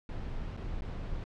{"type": "noise with dropouts", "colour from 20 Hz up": "brown", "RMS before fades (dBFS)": -37, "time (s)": [0.09, 1.24], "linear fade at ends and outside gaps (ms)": 1, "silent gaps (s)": [[0.567, 0.573], [0.808, 0.82]], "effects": ["low-pass 4000 Hz 12 dB/octave"]}